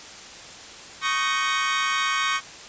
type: chord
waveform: 25% pulse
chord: Eb dominant seventh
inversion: third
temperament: equal with one note detuned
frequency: 1108.7 / 1244.5 / 1538.4 / 1864.7 Hz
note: Db6 / Eb6 / G6 / Bb6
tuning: 0 / 0 / -33 / 0 cents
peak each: -21 / -25 / -25 / -26 dBFS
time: 1.01-2.41 s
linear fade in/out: 50 ms
effects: white hiss -41 dBFS RMS until 2.68 s + resampled to 16000 Hz